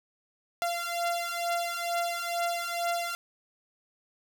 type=beating tone pair; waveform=sawtooth; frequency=688 / 690.2 Hz; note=F5 / F5; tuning=-26 / -21 cents; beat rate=2.2 Hz; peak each=-28 / -28 dBFS; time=0.62-3.15 s; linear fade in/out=0 ms; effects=none